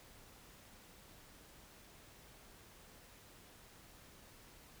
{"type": "silence", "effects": ["pink hiss -60 dBFS RMS until 4.8 s"]}